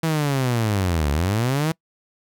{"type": "linear two-way sweep", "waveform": "sawtooth", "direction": "down then up", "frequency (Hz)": [164.81, 69.3, 164.81], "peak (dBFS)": -15, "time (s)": [0.03, 1.72], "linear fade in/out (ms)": 5, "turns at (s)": 1.11, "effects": ["noise-tail reverb RT60 0.1 s tail -25 dB re dry"]}